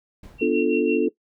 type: noise with exponential decay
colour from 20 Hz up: brown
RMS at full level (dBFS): -39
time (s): 0.23-0.83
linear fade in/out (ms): 5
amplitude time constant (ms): 130
type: tone with tremolo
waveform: sine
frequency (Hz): 2727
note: F7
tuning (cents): -42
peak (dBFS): -26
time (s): 0.38-1.07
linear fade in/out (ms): 50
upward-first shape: sine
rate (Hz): 6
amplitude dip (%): 85
type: chord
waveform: sine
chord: B half-diminished seventh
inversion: none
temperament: equal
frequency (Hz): 246.9 / 293.7 / 349.2 / 440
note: B3 / D4 / F4 / A4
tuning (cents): 0 / 0 / 0 / 0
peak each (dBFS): -25 / -23 / -23 / -21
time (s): 0.41-1.09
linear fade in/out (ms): 10
effects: noise-tail reverb RT60 0.1 s tail -18 dB re dry